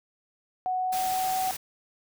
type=tone with pitch glide; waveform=sine; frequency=740 to 751.6 Hz; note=F#5 to F#5; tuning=0 to +27 cents; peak=-25 dBFS; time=0.66-1.51 s; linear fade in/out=0 ms; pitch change=+27 cents; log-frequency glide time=0.78-1.26 s
type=noise; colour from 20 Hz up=white; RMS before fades=-35 dBFS; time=0.92-1.57 s; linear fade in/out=10 ms
effects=none